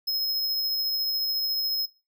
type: tone with tremolo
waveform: square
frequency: 5140 Hz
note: E8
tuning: 45 cents flat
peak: -24 dBFS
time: 0.07-1.86 s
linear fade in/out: 10 ms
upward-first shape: triangle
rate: 14 Hz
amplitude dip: 25%
effects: noise-tail reverb RT60 0.3 s tail -20 dB re dry